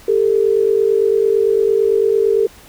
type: tone pair together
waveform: sine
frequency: 399.5 / 448.4 Hz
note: G4 / A4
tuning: +33 / +33 cents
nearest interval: major second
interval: 200 cents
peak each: -14 dBFS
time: 0.08-2.47 s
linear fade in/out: 5 ms
effects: pink hiss -43 dBFS RMS until 2.68 s